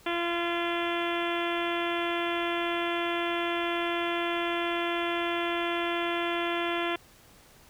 harmonic tone, 343 Hz, F4, 31 cents flat, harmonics 1 / 2 / 3 / 4 / 5 / 6 / 7 / 8 / 9 / 10, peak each -31 / -34 / -36 / -37 / -38 / -39 / -39 / -40 / -41 / -41 dBFS, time 0.06-6.96 s, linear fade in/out 5 ms, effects pink hiss -56 dBFS RMS until 7.69 s

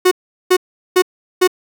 45% pulse tone bursts, 366.6 Hz, F#4, 16 cents flat, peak -8 dBFS, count 4, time 0.05-1.476 s, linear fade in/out 10 ms, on 64 ms, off 390 ms, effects none

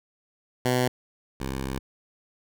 10% pulse tone pair in turn, 125.6 / 66.53 Hz, B2 / C2, +30 / +29 cents, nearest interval major seventh, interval 1101 cents, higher first, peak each -13 / -21 dBFS, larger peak first, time 0.65-0.88 / 1.4-1.79 s, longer second, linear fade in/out 5 ms, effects none

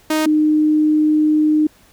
sawtooth / sine tone pair in turn, 311.1 / 305.9 Hz, D#4 / D#4, 0 / -29 cents, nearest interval unison, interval 29 cents, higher first, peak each -11 dBFS, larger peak neither, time 0.1-0.26 / 0.26-1.67 s, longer second, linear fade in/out 5 ms, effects pink hiss -51 dBFS RMS until 1.92 s

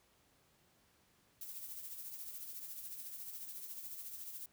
violet noise with tremolo, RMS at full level -45 dBFS, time 1.41-4.46 s, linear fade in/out 2 ms, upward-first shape triangle, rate 14 Hz, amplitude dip 55%, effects pink hiss -71 dBFS RMS until 4.52 s + high-pass 60 Hz 12 dB/octave

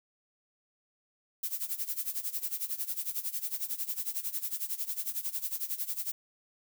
violet noise with tremolo, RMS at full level -32 dBFS, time 1.43-6.12 s, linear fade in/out 5 ms, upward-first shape sine, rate 11 Hz, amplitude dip 85%, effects none

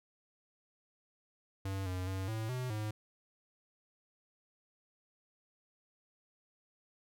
square tone with pitch steps, 96.8 / 91.9 / 95.2 / 110.6 / 126.8 / 107.1 Hz, G2 / F#2 / F#2 / A2 / B2 / A2, -21 / -11 / +50 / +9 / +46 / -46 cents, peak -36 dBFS, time 1.65-2.91 s, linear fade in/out 5 ms, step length 210 ms, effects none

